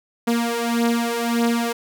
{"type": "beating tone pair", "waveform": "sawtooth", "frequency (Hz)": [233.1, 234.8], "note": ["A#3", "A#3"], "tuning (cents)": [0, 13], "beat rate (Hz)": 1.7, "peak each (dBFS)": [-19, -17], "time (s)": [0.27, 1.73], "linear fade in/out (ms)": 10, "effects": []}